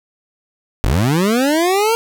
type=linear sweep; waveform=25% pulse; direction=up; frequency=40.64 to 466.2 Hz; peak=-9 dBFS; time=0.84-1.95 s; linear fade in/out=0 ms; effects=none